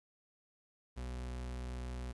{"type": "tone", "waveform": "40% pulse", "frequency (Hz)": 62, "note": "B1", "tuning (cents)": 7, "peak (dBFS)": -39, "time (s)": [0.96, 2.13], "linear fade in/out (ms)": 20, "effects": ["resampled to 24000 Hz", "11-bit"]}